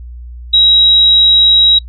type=tone; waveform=sine; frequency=3841 Hz; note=B7; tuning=49 cents flat; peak=-4 dBFS; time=0.53-1.79 s; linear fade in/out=10 ms; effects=noise-tail reverb RT60 0.1 s tail -25 dB re dry + added 60 Hz sine -26 dBFS peak until 1.88 s